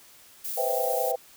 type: noise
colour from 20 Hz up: violet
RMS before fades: -33 dBFS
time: 0.44-1.12 s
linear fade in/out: 10 ms
type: chord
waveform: sine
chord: C major seventh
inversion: third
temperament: equal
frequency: 493.9 / 523.3 / 659.3 / 784 Hz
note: B4 / C5 / E5 / G5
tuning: 0 / 0 / 0 / 0 cents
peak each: -30 dBFS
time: 0.57-1.16 s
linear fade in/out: 10 ms
effects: white hiss -53 dBFS RMS until 1.36 s